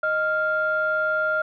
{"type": "tone pair together", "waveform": "sine", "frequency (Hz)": [622.3, 1395.8], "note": ["D#5", "F6"], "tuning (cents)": [0, -1], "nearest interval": "octave + major second", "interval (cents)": 1399, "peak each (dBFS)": [-24, -21], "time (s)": [0.03, 1.42], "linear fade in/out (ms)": 5, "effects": ["tanh soft clip ceiling -13 dBFS"]}